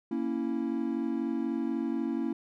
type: chord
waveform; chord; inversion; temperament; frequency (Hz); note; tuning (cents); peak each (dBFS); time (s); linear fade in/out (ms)
triangle; A# diminished; none; equal; 233.1 / 277.2 / 329.6; A#3 / C#4 / E4; 0 / 0 / 0; -31; 0.11-2.33; 5
effects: none